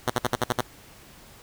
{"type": "tone bursts", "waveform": "5% pulse", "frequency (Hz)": 122.9, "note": "B2", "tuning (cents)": -8, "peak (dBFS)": -10, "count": 7, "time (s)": [0.07, 0.613], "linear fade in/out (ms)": 5, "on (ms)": 33, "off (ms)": 52, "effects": ["pink hiss -50 dBFS RMS until 1.42 s"]}